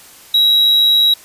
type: tone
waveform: triangle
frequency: 3862 Hz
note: B7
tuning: 39 cents flat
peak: -7 dBFS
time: 0.34-1.14 s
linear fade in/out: 5 ms
effects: white hiss -41 dBFS RMS until 1.24 s + resampled to 32000 Hz